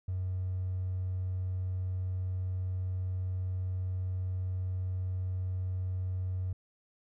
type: tone with hard clipping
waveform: triangle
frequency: 92.5 Hz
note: F#2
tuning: in tune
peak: -31 dBFS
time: 0.08-6.53 s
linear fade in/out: 5 ms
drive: 3 dB
effects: none